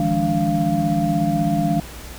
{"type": "tone cluster", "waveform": "sine", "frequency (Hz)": [155.5, 171.8, 206.3, 289.5, 691], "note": ["D#3", "F3", "G#3", "D4", "F5"], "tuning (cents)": [-1, -28, -11, -25, -19], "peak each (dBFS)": -23, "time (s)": [0, 1.8], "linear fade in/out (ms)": 2, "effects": ["added 60 Hz sine -38 dBFS peak until 2.18 s", "pink hiss -38 dBFS RMS until 2.18 s"]}